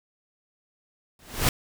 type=noise with exponential growth; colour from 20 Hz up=pink; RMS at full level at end=-18 dBFS; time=1.19-1.49 s; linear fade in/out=2 ms; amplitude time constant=65 ms; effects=none